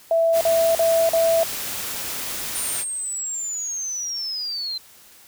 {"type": "tone bursts", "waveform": "sine", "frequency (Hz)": 661, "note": "E5", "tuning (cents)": 5, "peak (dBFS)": -15, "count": 4, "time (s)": [0.11, 1.433], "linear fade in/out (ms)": 2, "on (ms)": 300, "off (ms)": 41}
{"type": "noise", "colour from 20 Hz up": "white", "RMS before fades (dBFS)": -29, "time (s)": [0.32, 2.85], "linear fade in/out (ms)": 50}
{"type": "linear sweep", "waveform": "sine", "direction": "down", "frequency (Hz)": [9240, 4072], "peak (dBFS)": -25, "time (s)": [2.55, 4.78], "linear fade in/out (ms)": 5}
{"effects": ["white hiss -49 dBFS RMS until 5.27 s"]}